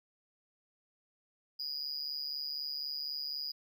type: tone with amplitude modulation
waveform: triangle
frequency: 4910 Hz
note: D#8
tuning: 24 cents flat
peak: -31 dBFS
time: 1.59-3.52 s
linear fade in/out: 10 ms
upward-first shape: sine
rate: 144 Hz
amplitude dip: 90%
effects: none